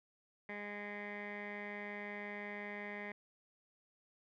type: tone with low-pass filter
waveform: 15% pulse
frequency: 205.7 Hz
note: G#3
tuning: 16 cents flat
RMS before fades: -45 dBFS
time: 0.49-3.12 s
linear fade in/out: 2 ms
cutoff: 2000 Hz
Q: 5.6
effects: none